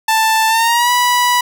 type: tone with pitch glide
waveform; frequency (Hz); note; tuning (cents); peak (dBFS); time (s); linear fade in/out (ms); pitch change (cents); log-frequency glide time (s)
sawtooth; 884 to 980.9; A5 to B5; +8 to -12; -7; 0.08-1.41; 5; +180; 0.48-0.91
effects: none